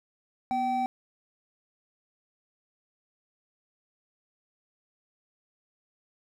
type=tone pair together; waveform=triangle; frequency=245.3 / 770 Hz; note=B3 / G5; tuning=-12 / -31 cents; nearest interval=octave + minor sixth; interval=1981 cents; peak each=-31 / -24 dBFS; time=0.51-0.86 s; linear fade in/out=0 ms; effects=none